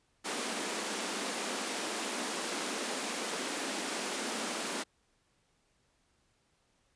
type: high-pass noise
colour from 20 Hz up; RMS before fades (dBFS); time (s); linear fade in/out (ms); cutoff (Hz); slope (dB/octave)
pink; -36; 0.24-4.84; 20; 210; 48
effects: pink hiss -73 dBFS RMS until 6.95 s + resampled to 22050 Hz